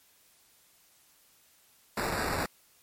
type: noise with sample-and-hold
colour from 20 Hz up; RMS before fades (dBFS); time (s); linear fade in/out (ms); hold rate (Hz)
white; -31; 1.97-2.46; 5; 3150
effects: white hiss -63 dBFS RMS until 2.82 s + MP3 64 kbps